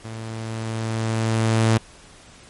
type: tone with level ramp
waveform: sawtooth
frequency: 112.5 Hz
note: A2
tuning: 39 cents sharp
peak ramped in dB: -28 to -10 dBFS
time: 0.04-1.78 s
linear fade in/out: 10 ms
effects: pink hiss -47 dBFS RMS until 2.49 s + MP3 48 kbps